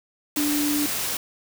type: tone in noise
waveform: sine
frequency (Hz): 293.7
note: D4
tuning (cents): 0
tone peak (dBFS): -22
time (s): 0.37-0.86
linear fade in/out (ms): 2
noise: white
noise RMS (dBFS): -27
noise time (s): 0.36-1.17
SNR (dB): +2
effects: none